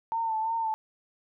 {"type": "tone with vibrato", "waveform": "sine", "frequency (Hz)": 895, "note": "A5", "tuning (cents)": 29, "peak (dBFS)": -26, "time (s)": [0.12, 0.74], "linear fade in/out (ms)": 0, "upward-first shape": "sine", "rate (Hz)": 2.9, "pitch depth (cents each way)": 41, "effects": []}